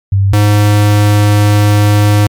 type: tone pair in turn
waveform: sine / square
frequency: 98 / 103.83 Hz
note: G2 / G#2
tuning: 0 / 0 cents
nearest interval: minor second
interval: 100 cents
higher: second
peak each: -6 dBFS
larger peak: neither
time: 0.12-0.33 / 0.33-2.27 s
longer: second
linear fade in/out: 5 ms
effects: MP3 96 kbps